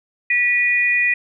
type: tone pair together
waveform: sine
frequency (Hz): 1948.5 / 2455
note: B6 / D#7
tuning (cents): -24 / -24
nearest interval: major third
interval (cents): 400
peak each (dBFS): -17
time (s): 0.3-1.14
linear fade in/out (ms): 5
effects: none

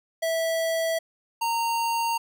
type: tone pair in turn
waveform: square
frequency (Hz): 655 / 923.9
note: E5 / A#5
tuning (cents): -11 / -16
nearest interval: tritone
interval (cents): 595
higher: second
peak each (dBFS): -24 / -24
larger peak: neither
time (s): 0.22-0.99 / 1.41-2.18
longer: neither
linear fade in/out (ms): 10
effects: none

